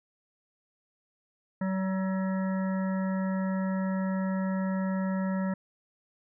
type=harmonic tone with a mistuned harmonic; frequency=189.9 Hz; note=F#3; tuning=45 cents sharp; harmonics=1 / 3 / 5 / 7 / 9 / 10; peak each=-27 / -37 / -41 / -44 / -46 / -47 dBFS; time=1.61-5.54 s; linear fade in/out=5 ms; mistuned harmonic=9; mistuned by=-22 cents; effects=none